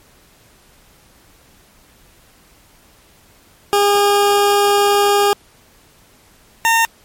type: tone pair in turn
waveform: 20% pulse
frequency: 406.5 / 912.6 Hz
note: G#4 / A#5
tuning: -37 / -37 cents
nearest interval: octave + major second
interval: 1400 cents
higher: second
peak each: -6 dBFS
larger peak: neither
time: 3.73-5.33 / 6.65-6.85 s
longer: first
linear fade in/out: 0 ms
effects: pink hiss -50 dBFS RMS until 7.04 s + MP3 64 kbps